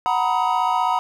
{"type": "chord", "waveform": "triangle", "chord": "B major seventh", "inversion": "second", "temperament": "equal with one note detuned", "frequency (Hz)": [740, 932.3, 987.8, 1259.7], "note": ["F#5", "A#5", "B5", "D#6"], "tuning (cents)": [0, 0, 0, 21], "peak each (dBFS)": [-21, -20, -21, -24], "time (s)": [0.06, 0.99], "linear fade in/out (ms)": 0, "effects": []}